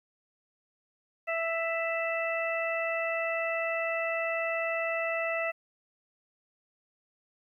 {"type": "harmonic tone", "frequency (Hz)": 661, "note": "E5", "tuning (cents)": 5, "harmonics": [1, 2, 3, 4], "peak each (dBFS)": [-31, -37, -34, -35], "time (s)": [1.27, 5.52], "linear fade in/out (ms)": 20, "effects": ["11-bit"]}